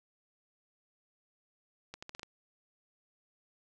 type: accelerating click train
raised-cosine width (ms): 0.2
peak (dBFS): -26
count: 6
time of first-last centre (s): 1.94-2.231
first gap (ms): 85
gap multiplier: 0.81
effects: none